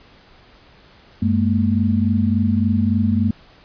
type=tone cluster; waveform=sine; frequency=94.9 / 209.6 / 233.1 Hz; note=F#2 / G#3 / A#3; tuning=+44 / +16 / 0 cents; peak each=-19 dBFS; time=1.22-3.31 s; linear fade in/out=5 ms; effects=pink hiss -49 dBFS RMS until 3.64 s + resampled to 11025 Hz